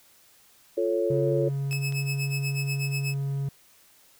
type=chord; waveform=sine; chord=F augmented; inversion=none; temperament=equal; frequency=349.2 / 440 / 554.4 Hz; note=F4 / A4 / C#5; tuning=0 / 0 / 0 cents; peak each=-27 dBFS; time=0.77-1.49 s; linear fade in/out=10 ms
type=tone; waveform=triangle; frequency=138.59 Hz; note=C#3; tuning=in tune; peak=-24 dBFS; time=1.1-3.49 s; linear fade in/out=5 ms
type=tone with tremolo; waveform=sawtooth; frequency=2590 Hz; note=E7; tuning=31 cents flat; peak=-26 dBFS; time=1.71-3.14 s; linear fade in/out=0 ms; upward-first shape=sine; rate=8.2 Hz; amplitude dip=85%
type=clicks; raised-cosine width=0.2 ms; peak=-25 dBFS; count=2; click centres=1.728 / 1.924 s
effects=white hiss -58 dBFS RMS until 4.19 s